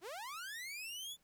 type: linear sweep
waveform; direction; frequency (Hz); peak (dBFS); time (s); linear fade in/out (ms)
sawtooth; up; 304.8 to 3520; -40; 0.01-1.17; 50
effects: pink hiss -75 dBFS RMS until 1.23 s